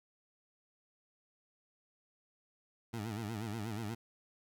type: tone with vibrato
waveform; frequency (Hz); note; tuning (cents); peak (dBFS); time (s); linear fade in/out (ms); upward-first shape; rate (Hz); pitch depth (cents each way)
20% pulse; 109; A2; -16; -33; 2.93-3.95; 10; sine; 8.3; 130
effects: 11-bit

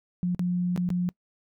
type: tone with dropouts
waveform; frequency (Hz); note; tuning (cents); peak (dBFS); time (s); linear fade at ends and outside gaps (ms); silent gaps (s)
sine; 178.1; F3; +34; -23; 0.23-1.09; 0; 0.348-0.394 / 0.762-0.776 / 0.89-0.903
effects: noise-tail reverb RT60 0.1 s tail -24 dB re dry

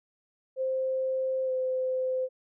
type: tone with pitch glide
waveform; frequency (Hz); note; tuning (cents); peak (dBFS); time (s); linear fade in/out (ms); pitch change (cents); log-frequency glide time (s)
sine; 523.3 to 515.5; C5 to C5; 0 to -26; -26; 0.56-2.29; 50; -26; 1.45-1.51
effects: none

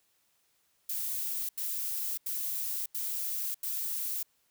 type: noise bursts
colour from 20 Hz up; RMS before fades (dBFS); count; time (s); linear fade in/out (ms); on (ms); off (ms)
violet; -34; 5; 0.89-4.23; 5; 600; 85
effects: white hiss -72 dBFS RMS until 4.5 s

